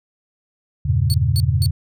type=chord; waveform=sine; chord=E diminished seventh; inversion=none; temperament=equal; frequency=82.41 / 98 / 116.54 / 138.59 Hz; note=E2 / G2 / Bb2 / Db3; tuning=0 / 0 / 0 / 0 cents; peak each=-20 dBFS; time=0.85-1.71 s; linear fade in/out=10 ms
type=tone bursts; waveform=sawtooth; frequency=4435 Hz; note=C#8; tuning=in tune; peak=-20 dBFS; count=3; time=1.1-1.66 s; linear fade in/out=0 ms; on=40 ms; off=220 ms
effects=none